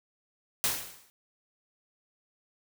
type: noise with exponential decay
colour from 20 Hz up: white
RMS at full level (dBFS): -25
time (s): 0.64-1.1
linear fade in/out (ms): 0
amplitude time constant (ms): 100
effects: none